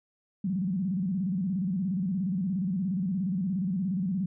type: tone with vibrato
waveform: sine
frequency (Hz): 186.5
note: F#3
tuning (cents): +14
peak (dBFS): -26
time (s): 0.44-4.26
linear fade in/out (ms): 5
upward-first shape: square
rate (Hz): 17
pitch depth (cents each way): 130
effects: none